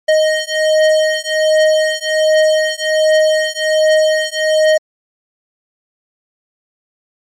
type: beating tone pair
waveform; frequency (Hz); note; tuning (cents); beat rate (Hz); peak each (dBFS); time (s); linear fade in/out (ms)
square; 622.3 / 623.6; D#5 / D#5; 0 / +4; 1.3; -14; 0.08-4.78; 10
effects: low-pass 7000 Hz 12 dB/octave + MP3 64 kbps